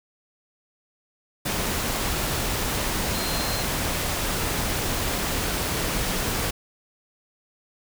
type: tone in noise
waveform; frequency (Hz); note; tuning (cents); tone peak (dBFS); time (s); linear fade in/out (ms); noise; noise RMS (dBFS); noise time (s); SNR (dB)
sine; 4163; C8; -10; -33; 3.14-3.63; 10; pink; -26; 1.45-6.51; -10
effects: none